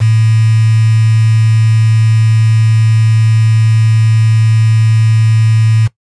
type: tone with quantisation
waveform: sine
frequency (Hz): 111.2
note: A2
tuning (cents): +19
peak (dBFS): -6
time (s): 0-5.88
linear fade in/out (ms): 20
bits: 4
effects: noise-tail reverb RT60 0.1 s tail -18 dB re dry + resampled to 22050 Hz